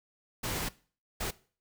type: noise bursts at uneven times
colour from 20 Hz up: pink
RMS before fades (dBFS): -34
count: 2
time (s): 0.43-0.69 / 1.2-1.31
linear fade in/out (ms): 10
effects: noise-tail reverb RT60 0.4 s tail -19 dB re dry